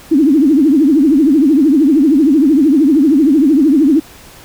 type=tone with vibrato; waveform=sine; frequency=292 Hz; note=D4; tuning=10 cents flat; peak=-6 dBFS; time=0.11-4 s; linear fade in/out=10 ms; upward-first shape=triangle; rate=13 Hz; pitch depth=260 cents each way; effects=pink hiss -38 dBFS RMS until 4.44 s